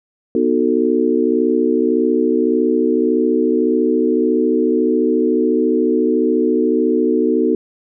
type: chord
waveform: sine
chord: B dominant seventh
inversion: none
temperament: just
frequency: 246.9 / 308.7 / 370.4 / 444.5 Hz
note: B3 / D#4 / F#4 / A4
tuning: 0 / -14 / +2 / +18 cents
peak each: -18 dBFS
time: 0.35-7.55 s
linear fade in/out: 2 ms
effects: none